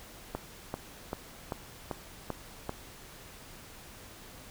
click train, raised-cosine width 1 ms, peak -19 dBFS, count 7, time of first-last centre 0.35-2.694 s, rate 2.56 Hz, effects pink hiss -50 dBFS RMS until 4.5 s

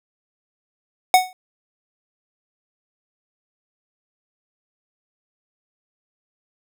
square tone with exponential decay, 740 Hz, F#5, in tune, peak -7 dBFS, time 1.14-1.33 s, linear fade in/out 1 ms, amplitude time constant 40 ms, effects none

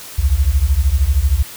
sine beating tone pair, 62.4 / 75.4 Hz, B1 / D2, +19 / +46 cents, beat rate 13 Hz, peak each -14 dBFS, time 0.18-1.43 s, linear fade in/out 10 ms, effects white hiss -34 dBFS RMS until 1.56 s

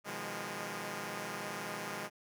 5% pulse chord, F half-diminished seventh, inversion second, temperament equal with one note detuned, 123.47 / 155.56 / 174.61 / 204.6 Hz, Cb3 / Eb3 / F3 / Ab3, 0 / 0 / 0 / -26 cents, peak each -36 / -35 / -34 / -30 dBFS, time 0.04-2.1 s, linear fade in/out 50 ms, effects none

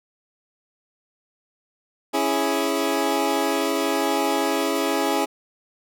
20% pulse chord, C# minor, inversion none, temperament equal, 277.2 / 329.6 / 415.3 Hz, C#4 / E4 / G#4, 0 / 0 / 0 cents, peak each -20 dBFS, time 2.13-5.26 s, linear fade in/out 20 ms, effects none

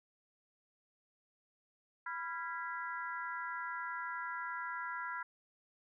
harmonic tone with a mistuned harmonic, 329.6 Hz, E4, in tune, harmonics 3 / 4 / 5 / 6, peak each -43 / -42 / -44 / -49 dBFS, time 2.06-5.23 s, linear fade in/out 5 ms, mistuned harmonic 4, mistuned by +78 cents, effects none

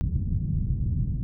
white low-pass noise, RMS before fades -26 dBFS, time 0.01-1.23 s, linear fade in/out 0 ms, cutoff 150 Hz, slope 24 dB/octave, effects none

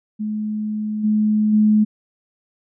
sine tone with level steps, 213.2 Hz, G#3, 46 cents sharp, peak -21 / -14 / -11 dBFS, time 0.19-1.85 s, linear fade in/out 20 ms, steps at 1.03 / 1.52 s, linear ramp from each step 20 ms, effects none

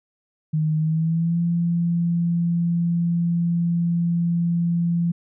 sine tone with pitch glide, 155.56 to 170.62 Hz, D#3 to F3, 0 to -40 cents, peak -18 dBFS, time 0.53-5.12 s, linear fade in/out 10 ms, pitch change +160 cents, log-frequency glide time 0.77-1.39 s, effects none

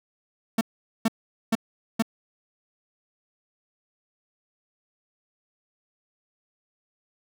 45% pulse tone bursts, 224.8 Hz, A3, 37 cents sharp, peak -19 dBFS, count 4, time 0.58-2.024 s, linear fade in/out 5 ms, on 31 ms, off 440 ms, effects none

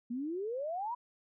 sine exponential sweep, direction up, 230 to 999 Hz, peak -34 dBFS, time 0.1-0.95 s, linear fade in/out 10 ms, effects none

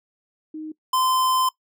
sine / square tone pair in turn, 311.1 / 1031.4 Hz, D#4 / C6, 0 / -25 cents, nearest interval octave + major sixth, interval 2075 cents, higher second, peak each -30 / -19 dBFS, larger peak second, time 0.54-0.72 / 0.93-1.49 s, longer second, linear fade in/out 5 ms, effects noise-tail reverb RT60 0.1 s tail -20 dB re dry

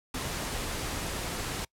pink noise, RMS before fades -34 dBFS, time 0.14-1.65 s, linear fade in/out 5 ms, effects noise-tail reverb RT60 0.1 s tail -25 dB re dry + low-pass 12000 Hz 12 dB/octave

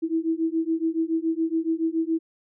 sine beating tone pair, 322.1 / 329.2 Hz, E4 / E4, -40 / -2 cents, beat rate 7.1 Hz, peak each -25 dBFS, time 0.02-2.19 s, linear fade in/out 20 ms, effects none

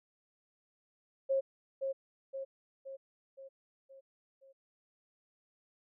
sine tone with echo, 540 Hz, C#5, 45 cents flat, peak -27 dBFS, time 1.29-1.41 s, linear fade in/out 20 ms, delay 520 ms, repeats 6, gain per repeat -5 dB, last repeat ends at 4.53 s, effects none

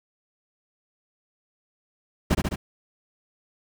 brown noise with echo, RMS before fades -20 dBFS, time 2.3-2.35 s, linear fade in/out 10 ms, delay 70 ms, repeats 3, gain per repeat -3 dB, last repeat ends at 2.56 s, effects none

